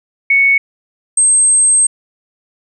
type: tone pair in turn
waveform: sine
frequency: 2217 / 8370 Hz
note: C#7 / C9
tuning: 0 / 0 cents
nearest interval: octave + major seventh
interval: 2300 cents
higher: second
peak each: -7 dBFS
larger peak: neither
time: 0.3-0.58 / 1.17-1.87 s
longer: second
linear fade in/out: 5 ms
effects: none